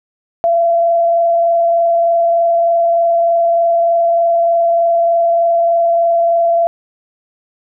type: tone with frequency modulation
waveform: sine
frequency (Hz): 678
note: E5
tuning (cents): +49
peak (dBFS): -9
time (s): 0.44-6.67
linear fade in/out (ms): 0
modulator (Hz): 23.3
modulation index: 0.3
effects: none